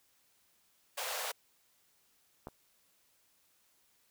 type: high-pass noise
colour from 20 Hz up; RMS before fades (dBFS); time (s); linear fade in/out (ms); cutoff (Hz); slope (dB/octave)
pink; -38; 0.97-1.32; 10; 470; 96
type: clicks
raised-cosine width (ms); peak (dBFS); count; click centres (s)
1; -28 / -38; 2; 2.471 / 2.485
effects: white hiss -71 dBFS RMS until 4.1 s